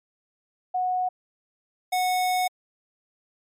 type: tone pair in turn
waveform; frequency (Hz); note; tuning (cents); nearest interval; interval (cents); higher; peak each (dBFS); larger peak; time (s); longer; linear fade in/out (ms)
sine / square; 734 / 734; F#5 / F#5; -14 / -14; unison; 0; neither; -22; neither; 0.74-1.09 / 1.92-2.48; second; 10
effects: MP3 64 kbps